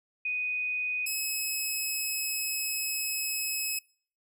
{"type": "tone pair in turn", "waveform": ["sine", "10% pulse"], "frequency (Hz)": [2489, 2569], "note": ["D#7", "E7"], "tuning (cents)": [0, -45], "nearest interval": "minor second", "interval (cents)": 55, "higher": "second", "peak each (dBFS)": [-28, -21], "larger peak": "second", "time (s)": [[0.25, 1.06], [1.06, 3.79]], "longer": "second", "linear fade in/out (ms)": 5, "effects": ["noise-tail reverb RT60 0.5 s tail -26 dB re dry"]}